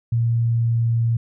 sine tone with pitch glide, 116.54 to 115.8 Hz, A#2 to A#2, 0 to -11 cents, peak -16 dBFS, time 0.12-1.17 s, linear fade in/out 5 ms, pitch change -11 cents, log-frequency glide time 0.36-0.98 s, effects none

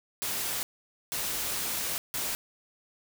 white noise bursts at uneven times, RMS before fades -32 dBFS, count 3, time 0.22-0.63 / 1.12-1.98 / 2.14-2.35 s, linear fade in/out 0 ms, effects none

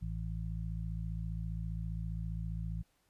harmonic tone, 55 Hz, A1, in tune, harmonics 1 / 2 / 3, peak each -38 / -41 / -41 dBFS, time 0.01-2.83 s, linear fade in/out 20 ms, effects pink hiss -74 dBFS RMS until 3.09 s + resampled to 32000 Hz

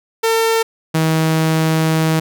sawtooth tone pair in turn, 451.6 / 159.66 Hz, A4 / D#3, +45 / +45 cents, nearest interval octave + tritone, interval 1800 cents, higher first, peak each -9 dBFS, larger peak neither, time 0.23-0.63 / 0.94-2.2 s, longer second, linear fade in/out 10 ms, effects none

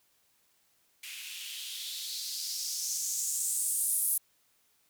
violet noise with band-pass filter sweep, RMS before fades -34 dBFS, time 1.03-4.18 s, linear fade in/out 5 ms, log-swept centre 2400 to 11000 Hz, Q 3.4, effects white hiss -70 dBFS RMS until 4.89 s

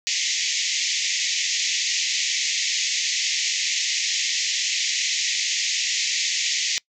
white band-pass noise, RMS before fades -24 dBFS, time 0.07-6.78 s, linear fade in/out 0 ms, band 1900 to 7100 Hz, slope 96 dB/octave, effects noise-tail reverb RT60 0.1 s tail -24 dB re dry

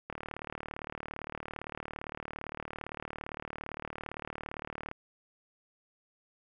click train, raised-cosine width 0.5 ms, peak -23 dBFS, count 182, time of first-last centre 0.1-4.914 s, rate 37.6 Hz, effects none

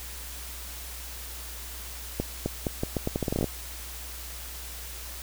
accelerating click train, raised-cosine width 2 ms, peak -13 dBFS, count 15, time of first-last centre 2.2-3.443 s, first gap 260 ms, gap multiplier 0.8, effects added 60 Hz sine -41 dBFS peak until 5.22 s + white hiss -41 dBFS RMS until 5.22 s

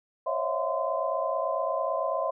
sine tone cluster, 534 / 563 / 650 / 706 / 1031 Hz, C5 / C#5 / E5 / F5 / C6, +35 / +27 / -24 / +19 / -26 cents, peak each -34 / -33 / -30 / -35 / -31 dBFS, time 0.26-2.31 s, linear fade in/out 10 ms, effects none

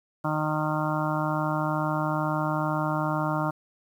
harmonic tone, 153.7 Hz, D#3, 21 cents flat, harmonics 1 / 2 / 4 / 5 / 6 / 7 / 8 / 9, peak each -29 / -31 / -32 / -35 / -33 / -34 / -35 / -35 dBFS, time 0.24-3.51 s, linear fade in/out 10 ms, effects 9-bit

